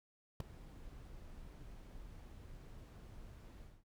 brown noise with ADSR envelope, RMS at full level -31 dBFS, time 0.4-3.84 s, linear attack 4 ms, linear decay 5 ms, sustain -22 dB, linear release 220 ms, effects none

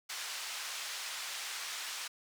white band-pass noise, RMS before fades -41 dBFS, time 0.09-2.08 s, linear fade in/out 10 ms, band 990 to 6000 Hz, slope 12 dB/octave, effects none

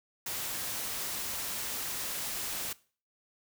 white noise, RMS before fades -36 dBFS, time 0.26-2.73 s, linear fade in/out 5 ms, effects noise-tail reverb RT60 0.4 s tail -20 dB re dry

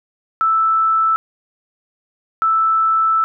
sine tone pair in turn, 1318.5 / 1318.5 Hz, E6 / E6, 0 / 0 cents, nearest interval unison, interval 0 cents, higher neither, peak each -12 dBFS, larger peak neither, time 0.41-1.16 / 2.42-3.24 s, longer second, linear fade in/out 0 ms, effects none

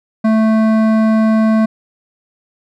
sine tone with hard clipping, 220 Hz, A3, in tune, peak -11 dBFS, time 0.24-1.66 s, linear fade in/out 10 ms, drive 13 dB, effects none

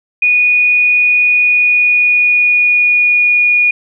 sine tone with pitch glide, 2464 to 2446 Hz, D#7 to D#7, -17 to -30 cents, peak -7 dBFS, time 0.22-3.71 s, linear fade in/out 5 ms, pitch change -13 cents, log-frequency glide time 1.34-3.48 s, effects none

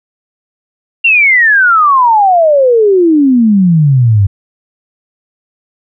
sine exponential sweep, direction down, 2794 to 95 Hz, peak -4 dBFS, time 1.04-4.27 s, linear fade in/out 10 ms, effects none

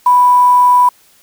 sine tone with quantisation, 987.8 Hz, B5, in tune, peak -5 dBFS, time 0.06-0.89 s, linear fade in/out 5 ms, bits 5, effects white hiss -49 dBFS RMS until 1.22 s

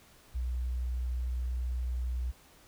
sine tone, 61.8 Hz, B1, 2 cents sharp, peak -30 dBFS, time 0.34-2.32 s, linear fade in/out 20 ms, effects pink hiss -59 dBFS RMS until 2.67 s

